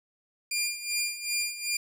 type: tone with tremolo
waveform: 15% pulse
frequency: 2402 Hz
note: D7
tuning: 38 cents sharp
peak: -19 dBFS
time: 0.51-1.77 s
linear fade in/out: 5 ms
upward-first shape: sine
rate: 2.6 Hz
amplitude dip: 75%
effects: none